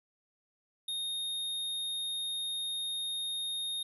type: tone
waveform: square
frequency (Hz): 3700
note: A#7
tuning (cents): -14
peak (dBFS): -34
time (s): 0.88-3.83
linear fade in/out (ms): 5
effects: resampled to 32000 Hz